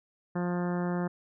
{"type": "harmonic tone", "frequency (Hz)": 176.6, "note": "F3", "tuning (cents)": 20, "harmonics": [1, 2, 3, 4, 5, 6, 7, 8, 9, 10], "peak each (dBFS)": [-29, -35, -39, -41, -43, -45, -46, -47, -48, -49], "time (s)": [0.35, 1.08], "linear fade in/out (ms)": 10, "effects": []}